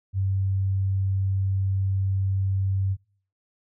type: tone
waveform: sine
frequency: 96.5 Hz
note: G2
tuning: 27 cents flat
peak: -21 dBFS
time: 0.13-2.97 s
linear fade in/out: 50 ms
effects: noise-tail reverb RT60 0.5 s tail -26 dB re dry